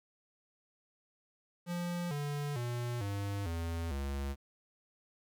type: tone with pitch steps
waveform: square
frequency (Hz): 174.61 / 145.14 / 120.65 / 100.29 / 83.36 / 69.29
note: F3 / D3 / B2 / G2 / E2 / C#2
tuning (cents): 0 / -20 / -40 / +40 / +20 / 0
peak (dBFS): -35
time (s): 1.66-4.36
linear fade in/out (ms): 50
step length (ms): 450
effects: 11-bit